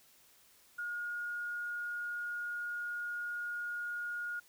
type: tone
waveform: sine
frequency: 1432 Hz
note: F6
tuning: 43 cents sharp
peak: -36 dBFS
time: 0.78-4.4 s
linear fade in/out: 10 ms
effects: white hiss -64 dBFS RMS until 4.48 s